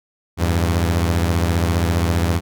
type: beating tone pair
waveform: sawtooth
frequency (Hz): 84 / 99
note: E2 / G2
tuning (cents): +33 / +18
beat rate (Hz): 15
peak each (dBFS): -13 / -18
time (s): 0.37-2.41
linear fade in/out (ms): 50
effects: none